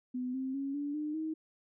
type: tone with pitch steps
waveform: sine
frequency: 251.3 / 263 / 275.3 / 288.2 / 301.6 / 315.7 Hz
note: B3 / C4 / C#4 / D4 / D4 / D#4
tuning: +30 / +9 / -12 / -33 / +46 / +25 cents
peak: -33 dBFS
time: 0.14-1.34 s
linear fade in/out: 10 ms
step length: 200 ms
effects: none